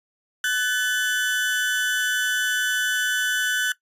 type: tone pair together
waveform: 35% pulse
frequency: 1500.7 / 1732 Hz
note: F#6 / A6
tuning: +24 / -28 cents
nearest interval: major second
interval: 248 cents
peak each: -20 / -24 dBFS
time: 0.44-3.72 s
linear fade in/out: 2 ms
effects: noise-tail reverb RT60 0.1 s tail -18 dB re dry + resampled to 32000 Hz